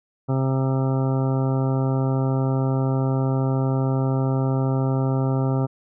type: harmonic tone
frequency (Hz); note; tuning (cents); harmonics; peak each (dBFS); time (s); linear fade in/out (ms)
132.8; C3; +26; 1 / 2 / 3 / 4 / 5 / 6 / 7 / 9 / 10; -20 / -26 / -30 / -32 / -34 / -36 / -37 / -39 / -40; 0.28-5.67; 20
effects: none